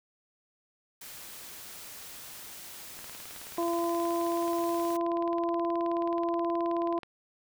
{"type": "noise", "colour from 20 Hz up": "white", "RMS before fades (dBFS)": -45, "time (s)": [1.01, 4.97], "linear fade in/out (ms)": 5}
{"type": "click train", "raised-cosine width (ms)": 0.3, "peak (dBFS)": -29, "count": 77, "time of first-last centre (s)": [2.99, 7.033], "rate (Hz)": 18.8}
{"type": "harmonic tone", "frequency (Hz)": 340, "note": "F4", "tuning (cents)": -46, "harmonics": [1, 2, 3], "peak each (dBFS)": [-29, -32, -34], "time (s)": [3.58, 6.99], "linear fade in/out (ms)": 2}
{"effects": []}